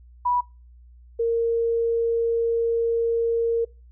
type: tone pair in turn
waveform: sine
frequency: 980 / 462.5 Hz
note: B5 / A#4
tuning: -14 / -14 cents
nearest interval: octave + minor second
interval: 1300 cents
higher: first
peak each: -19 dBFS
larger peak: neither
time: 0.25-0.41 / 1.19-3.65 s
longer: second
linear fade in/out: 10 ms
effects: noise-tail reverb RT60 0.3 s tail -24 dB re dry + added 60 Hz sine -46 dBFS peak until 3.91 s